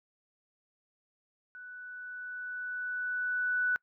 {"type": "tone with level ramp", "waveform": "sine", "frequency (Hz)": 1486, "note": "F#6", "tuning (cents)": 7, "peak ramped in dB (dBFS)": [-44, -25], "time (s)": [1.55, 3.76], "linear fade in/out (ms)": 0, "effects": ["noise-tail reverb RT60 0.1 s tail -26 dB re dry"]}